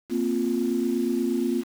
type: chord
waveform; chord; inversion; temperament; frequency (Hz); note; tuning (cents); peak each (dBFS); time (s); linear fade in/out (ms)
sine; Bb suspended second; none; equal; 233.1 / 261.6 / 349.2; Bb3 / C4 / F4; 0 / 0 / 0; -26; 0.09-1.64; 50
effects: tanh soft clip ceiling -12 dBFS + 7-bit